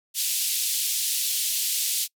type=band-pass noise; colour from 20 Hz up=white; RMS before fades=-26 dBFS; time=0.14-2.08 s; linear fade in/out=50 ms; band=2900 to 14000 Hz; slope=24 dB/octave; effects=noise-tail reverb RT60 0.1 s tail -25 dB re dry